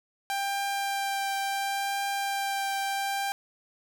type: tone with vibrato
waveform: sawtooth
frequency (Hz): 791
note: G5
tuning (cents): +15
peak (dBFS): -24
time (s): 0.3-3.32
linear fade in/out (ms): 0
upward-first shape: triangle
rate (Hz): 0.71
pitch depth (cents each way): 11
effects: none